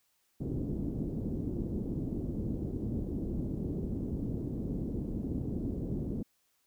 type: low-pass noise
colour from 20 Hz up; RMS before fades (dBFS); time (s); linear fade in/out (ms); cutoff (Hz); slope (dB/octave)
white; -35; 0.4-6.23; 10; 320; 24
effects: white hiss -74 dBFS RMS until 6.66 s